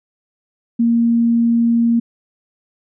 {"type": "tone", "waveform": "sine", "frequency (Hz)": 233.1, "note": "A#3", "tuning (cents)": 0, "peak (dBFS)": -11, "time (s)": [0.79, 2], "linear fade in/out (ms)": 10, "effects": []}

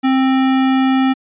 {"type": "tone", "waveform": "square", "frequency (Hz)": 263.6, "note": "C4", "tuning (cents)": 13, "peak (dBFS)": -12, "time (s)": [0.03, 1.14], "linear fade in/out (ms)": 20, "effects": ["resampled to 8000 Hz"]}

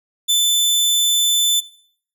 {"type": "tone", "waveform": "sawtooth", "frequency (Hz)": 3520, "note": "A7", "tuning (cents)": 0, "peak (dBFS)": -10, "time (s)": [0.28, 1.61], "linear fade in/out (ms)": 20, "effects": ["noise-tail reverb RT60 0.6 s tail -20 dB re dry"]}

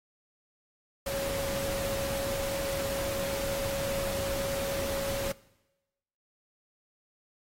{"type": "tone in noise", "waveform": "sine", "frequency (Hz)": 552, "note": "C#5", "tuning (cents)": -7, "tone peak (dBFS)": -32, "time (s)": [1.06, 5.32], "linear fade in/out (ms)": 5, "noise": "pink", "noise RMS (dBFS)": -36, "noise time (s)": [1.06, 5.32], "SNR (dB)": 1, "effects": ["noise-tail reverb RT60 1.0 s tail -21 dB re dry", "AAC 48 kbps"]}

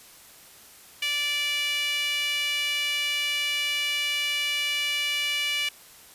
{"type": "tone with high-pass filter", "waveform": "sawtooth", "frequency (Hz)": 583, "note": "D5", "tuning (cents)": -13, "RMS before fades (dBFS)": -27, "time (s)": [1.02, 5.69], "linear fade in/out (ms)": 5, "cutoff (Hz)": 2600, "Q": 7.9, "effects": ["white hiss -50 dBFS RMS until 6.14 s", "resampled to 32000 Hz"]}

